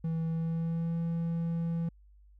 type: tone with pitch glide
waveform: triangle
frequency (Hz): 163 to 167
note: E3 to E3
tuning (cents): -19 to +23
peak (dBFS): -27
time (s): 0.04-1.89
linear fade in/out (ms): 5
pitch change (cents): +42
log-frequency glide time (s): 0.28-0.97
effects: added 50 Hz sine -55 dBFS peak until 2.39 s